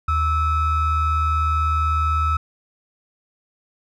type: ring-modulated tone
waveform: triangle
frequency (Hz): 616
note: D#5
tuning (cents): -17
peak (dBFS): -12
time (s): 0.08-2.37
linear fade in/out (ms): 5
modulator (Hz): 694
effects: none